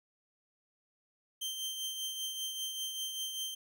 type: tone with tremolo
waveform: sawtooth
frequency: 3136 Hz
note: G7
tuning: in tune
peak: -31 dBFS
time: 1.41-3.55 s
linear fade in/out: 10 ms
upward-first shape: triangle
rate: 5.1 Hz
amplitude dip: 50%
effects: none